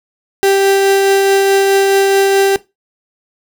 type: tone with tremolo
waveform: 35% pulse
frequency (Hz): 392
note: G4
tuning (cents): 0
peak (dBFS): -6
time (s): 0.43-2.56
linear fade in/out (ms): 0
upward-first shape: triangle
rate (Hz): 4.7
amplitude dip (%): 25
effects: noise-tail reverb RT60 0.2 s tail -17 dB re dry